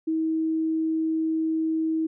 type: tone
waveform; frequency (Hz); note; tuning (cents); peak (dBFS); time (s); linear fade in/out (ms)
sine; 320; D#4; +49; -22; 0.07-2.07; 10
effects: none